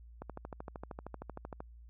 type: click train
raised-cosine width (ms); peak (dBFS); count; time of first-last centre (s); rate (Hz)
1; -28; 19; 0.22-1.605; 13
effects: added 58 Hz sine -51 dBFS peak until 1.89 s